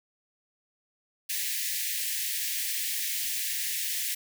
white high-pass noise, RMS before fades -31 dBFS, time 1.29-4.15 s, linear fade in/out 10 ms, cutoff 1700 Hz, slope 96 dB/octave, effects none

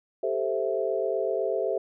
sine chord, A minor seventh, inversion third, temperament equal, 392 / 440 / 523.3 / 659.3 Hz, G4 / A4 / C5 / E5, 0 / 0 / 0 / 0 cents, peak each -30 dBFS, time 0.23-1.78 s, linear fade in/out 5 ms, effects none

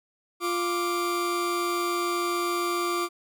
40% pulse tone pair together, 349.2 / 1174.7 Hz, F4 / D6, 0 / 0 cents, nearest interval octave + major sixth, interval 2100 cents, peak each -27 dBFS, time 0.4-3.09 s, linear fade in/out 50 ms, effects none

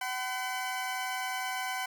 20% pulse tone pair together, 758 / 1013.6 Hz, F#5 / B5, +42 / +45 cents, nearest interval perfect fourth, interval 503 cents, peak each -29 / -32 dBFS, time 0.01-1.86 s, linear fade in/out 5 ms, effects none

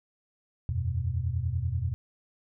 sine chord, E suspended second, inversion none, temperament just, 82.41 / 92.71 / 123.61 Hz, E2 / F#2 / B2, 0 / +4 / +2 cents, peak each -31 dBFS, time 0.69-1.94 s, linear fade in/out 0 ms, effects none

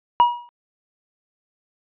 triangle tone with exponential decay, 961 Hz, B5, 48 cents flat, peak -6 dBFS, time 0.2-0.49 s, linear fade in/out 0 ms, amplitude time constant 63 ms, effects resampled to 8000 Hz

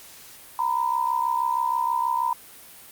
sine tone pair together, 932.3 / 998.6 Hz, A#5 / B5, 0 / +19 cents, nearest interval minor second, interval 119 cents, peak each -24 / -24 dBFS, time 0.59-2.33 s, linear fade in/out 2 ms, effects white hiss -46 dBFS RMS until 2.91 s + Opus 48 kbps

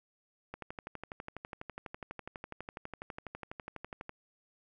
click train, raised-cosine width 0.5 ms, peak -26 dBFS, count 44, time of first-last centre 0.54-4.094 s, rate 12.1 Hz, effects none

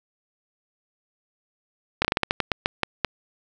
slowing click train, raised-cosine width 0.3 ms, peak -4 dBFS, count 12, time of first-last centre 2.02-3.047 s, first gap 27 ms, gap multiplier 1.23, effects none

